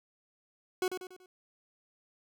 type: tone with echo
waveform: 40% pulse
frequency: 368.1 Hz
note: F#4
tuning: 9 cents flat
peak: -27 dBFS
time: 0.82-0.88 s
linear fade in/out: 2 ms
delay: 95 ms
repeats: 4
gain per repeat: -7 dB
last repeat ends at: 1.26 s
effects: none